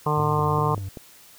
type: harmonic tone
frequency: 150.4 Hz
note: D3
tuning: 42 cents sharp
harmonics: 1 / 2 / 3 / 4 / 5 / 6 / 7 / 8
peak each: -24 / -35 / -27 / -35 / -30 / -29 / -25 / -32 dBFS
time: 0.06-0.75 s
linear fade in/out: 5 ms
type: tone with vibrato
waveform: triangle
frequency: 102.4 Hz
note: G#2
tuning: 24 cents flat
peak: -27 dBFS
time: 0.17-0.89 s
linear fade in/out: 5 ms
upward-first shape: sine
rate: 2.5 Hz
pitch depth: 120 cents each way
type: click train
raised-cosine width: 2 ms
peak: -22 dBFS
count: 5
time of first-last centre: 0.2-0.972 s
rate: 5.18 Hz
effects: white hiss -50 dBFS RMS until 1.38 s